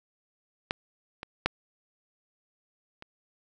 clicks, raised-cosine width 0.3 ms, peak -11 / -21 / -7 / -27 dBFS, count 4, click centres 0.709 / 1.231 / 1.46 / 3.024 s, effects none

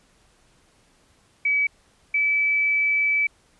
sine tone pair in turn, 2283 / 2303 Hz, D7 / D7, -50 / -34 cents, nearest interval unison, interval 16 cents, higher second, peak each -18 dBFS, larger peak neither, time 1.45-1.67 / 2.14-3.27 s, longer second, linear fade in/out 5 ms, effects pink hiss -60 dBFS RMS until 3.59 s + resampled to 24000 Hz

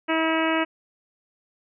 harmonic tone, 322.2 Hz, E4, 39 cents flat, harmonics 1 / 2 / 3 / 4 / 5 / 6 / 7 / 8 / 9, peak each -24 / -27 / -29 / -30 / -31 / -32 / -32 / -33 / -34 dBFS, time 0.08-0.65 s, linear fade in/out 20 ms, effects none

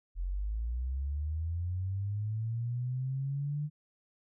sine linear sweep, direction up, 42 to 150.4 Hz, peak -31 dBFS, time 0.15-3.7 s, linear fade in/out 50 ms, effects none

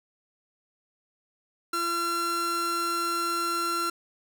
45% pulse tone pair together, 341 / 1364 Hz, F4 / F6, -41 / -41 cents, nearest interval 2 octaves, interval 2400 cents, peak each -34 / -27 dBFS, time 1.73-3.9 s, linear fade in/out 5 ms, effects none

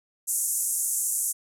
white band-pass noise, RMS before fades -27 dBFS, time 0.27-1.33 s, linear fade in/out 20 ms, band 6700 to 12000 Hz, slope 48 dB/octave, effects none

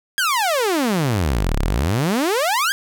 sawtooth exponential two-way sweep, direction down then up, 1661.2 to 31.33 to 1661.2 Hz, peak -13 dBFS, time 0.18-2.72 s, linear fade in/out 0 ms, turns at 1.58 s, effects none

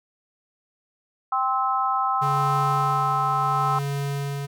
sine chord, C major, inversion second, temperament equal with one note detuned, 784 / 1046.5 / 1299.6 Hz, G5 / C6 / E6, 0 / 0 / -25 cents, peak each -25 / -25 / -24 dBFS, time 1.32-3.79 s, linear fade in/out 5 ms
square tone with tremolo, 140.8 Hz, C#3, 27 cents sharp, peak -25 dBFS, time 2.21-4.47 s, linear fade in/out 20 ms, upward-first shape sine, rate 0.71 Hz, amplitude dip 45%
effects none

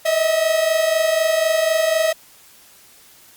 45% pulse tone pair together, 622 / 646 Hz, D#5 / E5, -1 / -35 cents, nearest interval minor second, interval 66 cents, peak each -21 / -17 dBFS, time 0.05-2.13 s, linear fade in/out 10 ms, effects white hiss -48 dBFS RMS until 3.36 s + Opus 48 kbps

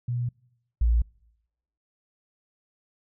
sine tone pair in turn, 121.4 / 57.63 Hz, B2 / A#1, -29 / -19 cents, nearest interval octave + minor second, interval 1290 cents, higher first, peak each -25 / -18 dBFS, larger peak second, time 0.08-0.29 / 0.81-1.02 s, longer neither, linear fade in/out 5 ms, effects noise-tail reverb RT60 0.9 s tail -26 dB re dry

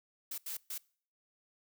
blue noise bursts at uneven times, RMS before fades -40 dBFS, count 3, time 0.31-0.38 / 0.46-0.57 / 0.7-0.78 s, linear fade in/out 5 ms, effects noise-tail reverb RT60 0.5 s tail -24 dB re dry

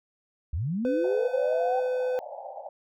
sine linear sweep, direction up, 63.3 to 787 Hz, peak -26 dBFS, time 0.53-1.8 s, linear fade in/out 5 ms
triangle tone, 505 Hz, B4, 39 cents sharp, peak -23 dBFS, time 0.85-2.19 s, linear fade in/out 0 ms
pink band-pass noise, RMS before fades -40 dBFS, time 1.04-2.69 s, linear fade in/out 5 ms, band 540 to 850 Hz, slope 96 dB/octave
effects none

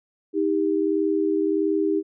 sine tone pair together, 315.8 / 397.3 Hz, D#4 / G4, +26 / +23 cents, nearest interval major third, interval 397 cents, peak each -22 dBFS, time 0.33-2.03 s, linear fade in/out 50 ms, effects none

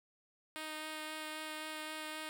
5% pulse tone with vibrato, 310.4 Hz, D#4, 4 cents flat, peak -30 dBFS, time 0.56-2.29 s, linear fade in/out 0 ms, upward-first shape sine, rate 3.8 Hz, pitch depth 10 cents each way, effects 12-bit

